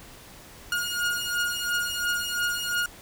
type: beating tone pair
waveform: sawtooth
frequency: 1430 / 1432.9 Hz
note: F6 / F6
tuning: +41 / +44 cents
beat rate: 2.9 Hz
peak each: -25 dBFS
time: 0.72-2.86 s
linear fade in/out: 2 ms
effects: pink hiss -47 dBFS RMS until 3.01 s